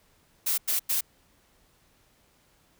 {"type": "noise bursts", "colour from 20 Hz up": "blue", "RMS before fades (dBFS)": -26, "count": 3, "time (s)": [0.46, 1.01], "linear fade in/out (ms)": 10, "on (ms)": 120, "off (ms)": 95, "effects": ["pink hiss -64 dBFS RMS until 2.79 s"]}